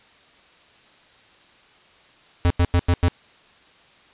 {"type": "tone bursts", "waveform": "square", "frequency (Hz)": 87.5, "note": "F2", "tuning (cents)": 4, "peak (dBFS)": -15, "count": 5, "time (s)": [2.45, 3.083], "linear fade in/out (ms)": 0, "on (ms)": 53, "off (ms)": 92, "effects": ["white hiss -53 dBFS RMS until 4.13 s", "resampled to 8000 Hz"]}